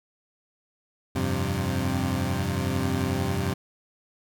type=chord; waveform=20% pulse; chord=F suspended second; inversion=none; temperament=equal with one note detuned; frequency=86.85 / 98 / 130.81 Hz; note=F2 / G2 / C3; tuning=-9 / 0 / 0 cents; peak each=-24 dBFS; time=1.15-3.54 s; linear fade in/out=10 ms; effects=none